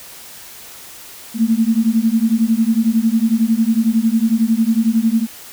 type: beating tone pair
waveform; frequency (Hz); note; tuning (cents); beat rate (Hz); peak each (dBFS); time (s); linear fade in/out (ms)
sine; 220 / 231; A3 / A#3; 0 / -16; 11; -15; 1.34-5.27; 50
effects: white hiss -37 dBFS RMS until 5.52 s